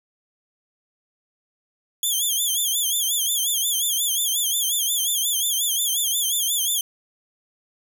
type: tone with vibrato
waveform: 10% pulse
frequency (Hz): 3322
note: G#7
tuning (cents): 0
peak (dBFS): -13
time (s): 2.03-6.81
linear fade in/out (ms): 2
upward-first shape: sine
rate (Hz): 5.6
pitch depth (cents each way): 120
effects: none